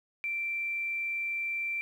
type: tone with quantisation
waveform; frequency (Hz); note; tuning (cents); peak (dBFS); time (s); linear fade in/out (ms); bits
sine; 2349; D7; 0; -30; 0.24-1.81; 0; 10
effects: none